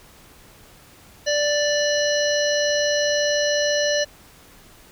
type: harmonic tone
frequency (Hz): 587.3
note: D5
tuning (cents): 0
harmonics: 1 / 3 / 5 / 7 / 9 / 10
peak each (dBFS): -20 / -26 / -29 / -28 / -34 / -29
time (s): 1.26-4.05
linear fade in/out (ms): 20
effects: pink hiss -49 dBFS RMS until 4.91 s